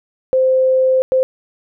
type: tone bursts at uneven times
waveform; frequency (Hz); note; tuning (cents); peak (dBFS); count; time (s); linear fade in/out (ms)
sine; 520; C5; -11; -10; 2; 0.33-1.02 / 1.12-1.23; 0
effects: none